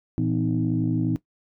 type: tone cluster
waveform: sine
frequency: 115.4 / 167.1 / 254.8 / 312.3 Hz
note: A#2 / E3 / C4 / D#4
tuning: -17 / +24 / -46 / +7 cents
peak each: -26 dBFS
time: 0.18-1.16 s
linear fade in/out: 0 ms
effects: noise-tail reverb RT60 0.1 s tail -17 dB re dry + tanh soft clip ceiling -12 dBFS